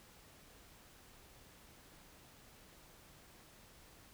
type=silence; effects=pink hiss -61 dBFS RMS until 4.13 s